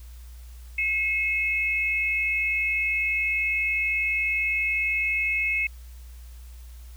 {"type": "tone pair together", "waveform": "sine", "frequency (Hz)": [2166, 2576], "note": ["C#7", "E7"], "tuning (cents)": [-41, -41], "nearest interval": "minor third", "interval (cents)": 300, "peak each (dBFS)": -25, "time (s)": [0.78, 5.67], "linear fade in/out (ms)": 5, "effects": ["added 60 Hz sine -40 dBFS peak until 6.96 s", "white hiss -56 dBFS RMS until 6.96 s"]}